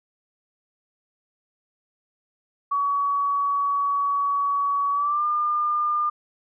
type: tone with pitch glide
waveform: sine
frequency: 1130 to 1204.1 Hz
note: C#6 to D6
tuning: +33 to +43 cents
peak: -20 dBFS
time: 2.71-6.1 s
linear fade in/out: 10 ms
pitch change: +110 cents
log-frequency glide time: 4.92-5.25 s
effects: none